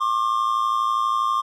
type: tone pair together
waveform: triangle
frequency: 1074 / 1186.3 Hz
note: C6 / D6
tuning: +45 / +17 cents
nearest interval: major second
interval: 172 cents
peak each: -20 dBFS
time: 0-1.42 s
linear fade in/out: 20 ms
effects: none